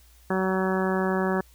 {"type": "harmonic tone", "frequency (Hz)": 188.4, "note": "F#3", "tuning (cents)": 32, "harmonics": [1, 2, 3, 4, 5, 6, 7, 8, 9], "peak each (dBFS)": [-26, -27, -32, -33, -34, -36, -37, -38, -34], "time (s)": [0.3, 1.41], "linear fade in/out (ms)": 5, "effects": ["added 60 Hz sine -53 dBFS peak until 1.54 s", "white hiss -59 dBFS RMS until 1.54 s"]}